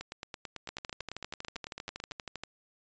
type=two click trains; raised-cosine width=0.2 ms; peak=-22 / -21 dBFS; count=20 / 23; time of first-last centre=0.01-2.112 / 0.69-2.436 s; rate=9.04 / 12.6 Hz; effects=resampled to 16000 Hz